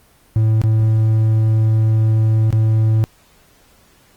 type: tone with dropouts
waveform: triangle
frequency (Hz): 110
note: A2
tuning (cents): 0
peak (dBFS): -9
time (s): 0.36-3.04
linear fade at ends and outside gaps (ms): 0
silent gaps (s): 0.616-0.638 / 2.505-2.527
effects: pink hiss -52 dBFS RMS until 4.16 s + Opus 24 kbps